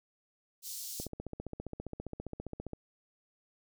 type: high-pass noise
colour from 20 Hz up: pink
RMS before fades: -42 dBFS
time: 0.62-1.08 s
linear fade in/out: 50 ms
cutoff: 4700 Hz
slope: 24 dB/octave
type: click train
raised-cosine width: 2 ms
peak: -26 dBFS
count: 27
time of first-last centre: 1-2.733 s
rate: 15 Hz
effects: none